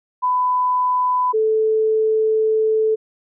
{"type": "tone pair in turn", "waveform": "sine", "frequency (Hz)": [1000, 437.5], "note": ["B5", "A4"], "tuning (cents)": [21, -10], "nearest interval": "octave + major second", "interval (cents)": 1431, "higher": "first", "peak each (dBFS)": [-15, -14], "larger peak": "second", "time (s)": [[0.22, 1.33], [1.33, 2.96]], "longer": "second", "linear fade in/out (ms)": 20, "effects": []}